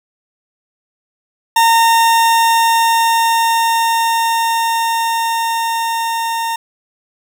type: tone with level ramp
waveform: 40% pulse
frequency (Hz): 916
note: A#5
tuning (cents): -31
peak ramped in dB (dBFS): -7 to -16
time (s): 1.56-6.56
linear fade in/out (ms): 5
effects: none